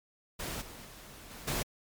pink noise with level steps, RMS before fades -38 / -48 / -50 / -47 / -33 dBFS, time 0.39-1.63 s, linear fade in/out 10 ms, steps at 0.61 / 0.84 / 1.3 / 1.47 s, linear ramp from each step 10 ms, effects MP3 96 kbps

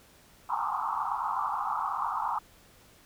pink band-pass noise, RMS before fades -31 dBFS, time 0.49-2.39 s, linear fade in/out 5 ms, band 790 to 1300 Hz, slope 96 dB/octave, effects pink hiss -58 dBFS RMS until 3.05 s

